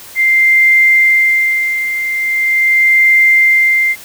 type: tone with tremolo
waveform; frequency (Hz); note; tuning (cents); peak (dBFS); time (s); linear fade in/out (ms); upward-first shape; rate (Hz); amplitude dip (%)
sine; 2093; C7; 0; -5; 0.15-3.96; 50; sine; 0.41; 65
effects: white hiss -34 dBFS RMS until 4.04 s